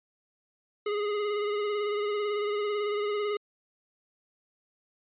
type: tone with vibrato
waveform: square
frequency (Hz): 415.3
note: G#4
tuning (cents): 0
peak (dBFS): -28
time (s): 0.86-3.37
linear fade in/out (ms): 5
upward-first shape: sine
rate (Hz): 18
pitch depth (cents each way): 30
effects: resampled to 8000 Hz